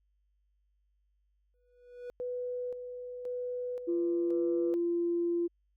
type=tone with exponential growth; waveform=triangle; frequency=490 Hz; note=B4; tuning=14 cents flat; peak=-35 dBFS; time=1.54-2.1 s; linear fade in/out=0 ms; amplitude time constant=120 ms
type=tone with tremolo; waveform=sine; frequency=494.8 Hz; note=B4; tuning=3 cents sharp; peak=-33 dBFS; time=2.2-4.74 s; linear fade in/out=0 ms; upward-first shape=square; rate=0.95 Hz; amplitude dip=50%
type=tone; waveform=sine; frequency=343.6 Hz; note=F4; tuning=28 cents flat; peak=-27 dBFS; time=3.87-5.48 s; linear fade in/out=20 ms
effects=tanh soft clip ceiling -19 dBFS + added 50 Hz sine -70 dBFS peak until 5.76 s